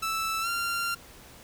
sawtooth tone with pitch glide, 1318.5 to 1383.3 Hz, E6 to F6, 0 to -17 cents, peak -24 dBFS, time 0.02-0.95 s, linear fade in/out 10 ms, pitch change +83 cents, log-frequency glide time 0.41-0.48 s, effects pink hiss -50 dBFS RMS until 1.43 s

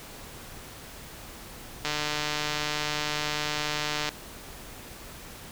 click train, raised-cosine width 0.2 ms, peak -11 dBFS, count 337, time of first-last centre 1.85-4.09 s, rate 150 Hz, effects pink hiss -44 dBFS RMS until 5.51 s

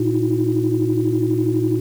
sine tone cluster, 116.8 / 311 / 323.1 / 362 Hz, A#2 / D#4 / E4 / F#4, +4 / -1 / -35 / -38 cents, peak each -21 dBFS, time 0-1.8 s, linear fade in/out 5 ms, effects tanh soft clip ceiling -6 dBFS + 7-bit

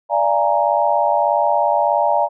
sine chord, Bb dominant seventh, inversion first, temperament equal with one note detuned, 587.3 / 684.1 / 830.6 / 932.3 Hz, D5 / F5 / Ab5 / Bb5, 0 / -36 / 0 / 0 cents, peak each -19 dBFS, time 0.09-2.29 s, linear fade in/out 50 ms, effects none

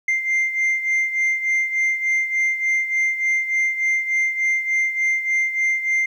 sine beating tone pair, 2093 / 2096.4 Hz, C7 / C7, 0 / +3 cents, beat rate 3.4 Hz, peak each -17 / -22 dBFS, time 0.08-6.06 s, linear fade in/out 5 ms, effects tanh soft clip ceiling -15 dBFS + 9-bit

